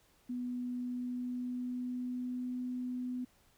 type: tone with pitch glide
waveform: sine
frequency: 246.9 to 250.1 Hz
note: B3 to B3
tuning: 0 to +22 cents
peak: -35 dBFS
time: 0.29-3.25 s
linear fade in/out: 10 ms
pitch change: +22 cents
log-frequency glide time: 0.68-2.61 s
effects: pink hiss -68 dBFS RMS until 3.57 s